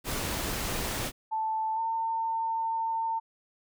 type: noise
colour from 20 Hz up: pink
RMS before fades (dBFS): -32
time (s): 0.04-1.12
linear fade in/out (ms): 50
type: tone with pitch glide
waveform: sine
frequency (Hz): 880 to 903.2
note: A5 to A5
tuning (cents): 0 to +45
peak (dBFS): -27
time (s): 1.31-3.2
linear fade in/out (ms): 20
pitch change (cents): +45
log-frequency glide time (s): 1.75-1.8
effects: none